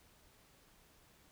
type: silence
effects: pink hiss -66 dBFS RMS until 1.31 s